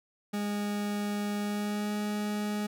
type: tone with pitch glide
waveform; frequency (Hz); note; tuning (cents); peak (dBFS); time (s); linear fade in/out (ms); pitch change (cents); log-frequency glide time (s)
40% pulse; 206 to 208.6; G#3 to G#3; -14 to +8; -29; 0.33-2.67; 10; +22; 1.4-1.93
effects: none